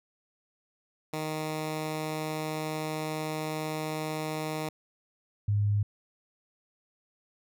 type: tone pair in turn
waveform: 10% pulse / sine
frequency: 155.56 / 103.08 Hz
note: D#3 / G#2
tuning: 0 / -12 cents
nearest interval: perfect fifth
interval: 712 cents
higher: first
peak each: -23 dBFS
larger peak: neither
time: 1.13-4.69 / 5.48-5.83 s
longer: first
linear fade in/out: 5 ms
effects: none